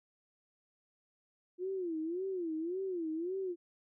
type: tone with vibrato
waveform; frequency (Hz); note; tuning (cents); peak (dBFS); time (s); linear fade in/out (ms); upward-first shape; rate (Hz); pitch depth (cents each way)
sine; 348.3; F4; -5; -34; 1.58-3.56; 50; sine; 1.8; 180
effects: none